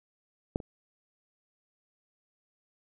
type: clicks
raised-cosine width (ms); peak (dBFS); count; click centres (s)
2; -14 / -28; 2; 0.559 / 0.602
effects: none